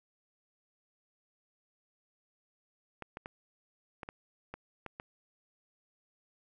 clicks, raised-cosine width 0.5 ms, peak -26 dBFS, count 8, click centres 3.023 / 3.171 / 3.259 / 4.032 / 4.089 / 4.54 / 4.863 / 4.999 s, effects none

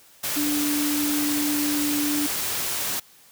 sine tone in noise, 293.7 Hz, D4, in tune, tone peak -23 dBFS, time 0.36-2.27 s, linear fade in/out 10 ms, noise white, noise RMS -27 dBFS, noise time 0.23-3 s, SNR +1 dB, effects white hiss -53 dBFS RMS until 3.31 s + high-pass 60 Hz 12 dB/octave

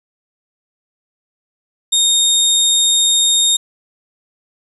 25% pulse tone, 3694 Hz, A#7, 16 cents flat, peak -7 dBFS, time 1.92-3.57 s, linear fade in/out 10 ms, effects resampled to 32000 Hz + 7-bit

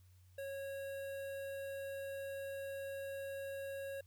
square tone with notch filter, 549 Hz, C#5, 17 cents flat, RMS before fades -44 dBFS, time 0.38-4.01 s, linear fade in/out 5 ms, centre 5500 Hz, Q 0.78, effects added 91 Hz sine -61 dBFS peak until 4.06 s + white hiss -75 dBFS RMS until 4.06 s

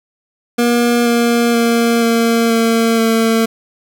25% pulse tone with pitch steps, 238.4 / 235.8 / 233.2 / 230.7 / 228.2 / 225.7 Hz, A#3 / A#3 / A#3 / A#3 / A#3 / A3, +39 / +20 / +1 / -18 / -37 / +44 cents, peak -7 dBFS, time 0.58-3.46 s, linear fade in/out 10 ms, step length 480 ms, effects none

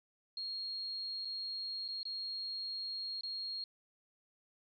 sine tone with dropouts, 4265 Hz, C8, 32 cents sharp, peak -38 dBFS, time 0.37-3.64 s, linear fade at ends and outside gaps 2 ms, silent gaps 1.249-1.253 / 1.88-1.886 / 2.031-2.053 / 3.21-3.234 s, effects none

